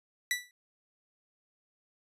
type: tone with exponential decay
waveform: sawtooth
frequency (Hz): 1966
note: B6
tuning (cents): -8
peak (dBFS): -21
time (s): 0.31-0.51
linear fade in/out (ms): 1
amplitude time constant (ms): 42
effects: resampled to 32000 Hz